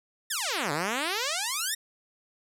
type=exponential two-way sweep; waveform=5% pulse; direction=down then up; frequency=1900 to 138.59 to 1900 Hz; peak=-16 dBFS; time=0.3-1.75 s; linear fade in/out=10 ms; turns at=0.72 s; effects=low-pass 12000 Hz 12 dB/octave